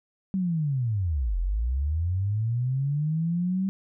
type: linear two-way sweep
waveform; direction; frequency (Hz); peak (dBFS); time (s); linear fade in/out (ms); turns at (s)
sine; down then up; 194.7 to 41.2 to 194.7; -23; 0.34-3.69; 0; 1.38
effects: none